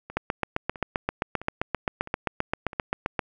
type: two click trains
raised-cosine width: 0.5 ms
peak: -9 / -23 dBFS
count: 24 / 5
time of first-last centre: 0.17-3.192 / 0.1-2.732 s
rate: 7.61 / 1.52 Hz
effects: none